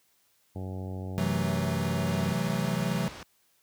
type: harmonic tone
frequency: 93.7 Hz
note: F#2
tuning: 22 cents sharp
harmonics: 1 / 2 / 3 / 4 / 5 / 6 / 7 / 8 / 9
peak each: -34 / -40 / -44 / -46 / -48 / -50 / -51 / -52 / -53 dBFS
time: 0.55-2.33 s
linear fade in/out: 10 ms
type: chord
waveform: square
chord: F# half-diminished seventh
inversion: second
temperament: equal with one note detuned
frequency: 130.81 / 164.81 / 186.71 / 220 Hz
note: C3 / E3 / F#3 / A3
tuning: 0 / 0 / +16 / 0 cents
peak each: -34 / -32 / -32 / -35 dBFS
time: 1.18-3.08 s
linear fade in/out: 0 ms
type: low-pass noise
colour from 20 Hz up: pink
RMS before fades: -43 dBFS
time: 2.07-3.23 s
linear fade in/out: 2 ms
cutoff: 5400 Hz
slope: 12 dB/octave
effects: white hiss -68 dBFS RMS until 3.62 s + high-pass 60 Hz 12 dB/octave